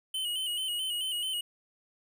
square tone with vibrato, 2980 Hz, F#7, 12 cents sharp, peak -31 dBFS, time 0.14-1.41 s, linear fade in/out 5 ms, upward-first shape square, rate 4.6 Hz, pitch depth 49 cents each way, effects 12-bit

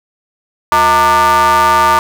square ring-modulated tone, 138.59 Hz, C#3, in tune, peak -5 dBFS, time 0.72-1.99 s, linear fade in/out 0 ms, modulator 1050 Hz, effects none

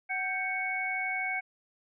sine tone cluster, 750 / 1572 / 2222 Hz, F#5 / G6 / C#7, +23 / +4 / +4 cents, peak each -36 / -37 / -31 dBFS, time 0.09-1.41 s, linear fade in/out 20 ms, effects none

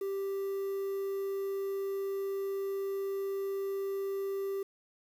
triangle tone with quantisation, 392 Hz, G4, in tune, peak -30 dBFS, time 0.01-4.63 s, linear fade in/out 5 ms, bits 9, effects none

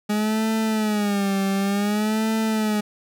40% pulse tone with vibrato, 207.7 Hz, G#3, in tune, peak -19 dBFS, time 0.09-2.81 s, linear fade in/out 10 ms, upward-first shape sine, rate 0.55 Hz, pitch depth 110 cents each way, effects none

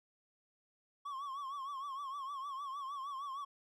triangle tone with vibrato, 1104 Hz, C#6, 7 cents flat, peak -38 dBFS, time 1.05-3.45 s, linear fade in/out 10 ms, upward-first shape triangle, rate 6.5 Hz, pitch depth 110 cents each way, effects none

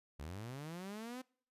sawtooth linear sweep, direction up, 65.41 to 261.6 Hz, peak -40 dBFS, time 0.19-1.22 s, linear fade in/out 10 ms, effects noise-tail reverb RT60 0.5 s tail -24 dB re dry + resampled to 32000 Hz

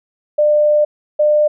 sine tone pair in turn, 598 / 600.3 Hz, D5 / D5, +31 / +38 cents, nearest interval unison, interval 7 cents, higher second, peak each -9 dBFS, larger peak neither, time 0.38-0.85 / 1.19-1.48 s, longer first, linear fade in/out 10 ms, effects none

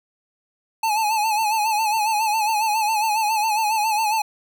square tone with vibrato, 864 Hz, A5, 32 cents flat, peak -19 dBFS, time 0.83-4.22 s, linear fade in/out 5 ms, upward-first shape sine, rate 7.3 Hz, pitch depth 72 cents each way, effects none

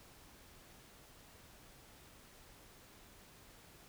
silence, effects pink hiss -60 dBFS RMS until 3.88 s

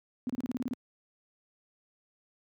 sine tone bursts, 250 Hz, B3, 21 cents sharp, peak -29 dBFS, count 9, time 0.27-0.735 s, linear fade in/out 0 ms, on 25 ms, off 30 ms, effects high-pass 100 Hz 12 dB/octave

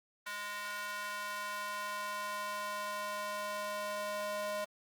square tone with high-pass filter sweep, 206.3 Hz, G#3, 11 cents flat, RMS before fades -39 dBFS, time 0.26-4.65 s, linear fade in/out 10 ms, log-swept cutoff 1400 to 670 Hz, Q 2.1, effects Opus 24 kbps

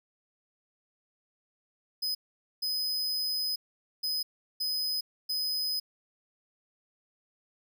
45% pulse tone bursts at uneven times, 5030 Hz, D#8, 18 cents sharp, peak -29 dBFS, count 5, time 2.02-2.15 / 2.62-3.56 / 4.03-4.23 / 4.6-5.01 / 5.29-5.8 s, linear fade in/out 10 ms, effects none

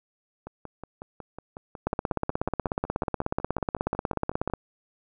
two click trains, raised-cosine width 1 ms, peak -11 / -24 dBFS, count 45 / 23, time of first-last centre 1.87-4.537 / 0.47-4.499 s, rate 16.5 / 5.46 Hz, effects none

